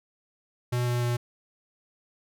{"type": "tone with pitch steps", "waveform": "square", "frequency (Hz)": [122.5, 121.58, 120.67], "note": ["B2", "B2", "B2"], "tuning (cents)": [-14, -27, -40], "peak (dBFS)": -25, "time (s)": [0.72, 1.17], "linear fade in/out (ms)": 10, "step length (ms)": 150, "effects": []}